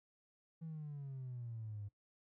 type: exponential sweep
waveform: triangle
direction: down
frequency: 164.81 to 100 Hz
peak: -40 dBFS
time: 0.61-1.89 s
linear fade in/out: 20 ms
effects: noise-tail reverb RT60 0.1 s tail -19 dB re dry + tanh soft clip ceiling -40 dBFS